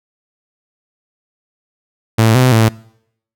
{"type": "tone with pitch steps", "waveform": "sawtooth", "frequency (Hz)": [111.7, 127.7, 112], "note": ["A2", "C3", "A2"], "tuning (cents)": [27, -42, 31], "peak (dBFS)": -4, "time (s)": [2.18, 2.69], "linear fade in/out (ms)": 10, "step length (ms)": 170, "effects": ["noise-tail reverb RT60 0.7 s tail -23 dB re dry"]}